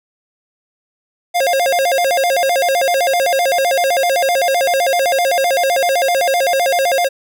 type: tone with vibrato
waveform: square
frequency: 616 Hz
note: D#5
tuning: 17 cents flat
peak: -13 dBFS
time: 1.34-7.09 s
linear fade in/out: 20 ms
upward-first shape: square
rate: 7.8 Hz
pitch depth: 230 cents each way
effects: none